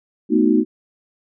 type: chord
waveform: sine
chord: B dominant seventh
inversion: third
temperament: equal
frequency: 220 / 246.9 / 311.1 / 370 Hz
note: A3 / B3 / D#4 / F#4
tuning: 0 / 0 / 0 / 0 cents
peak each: -18 / -18 / -16 / -20 dBFS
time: 0.29-0.65 s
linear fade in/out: 50 ms
effects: none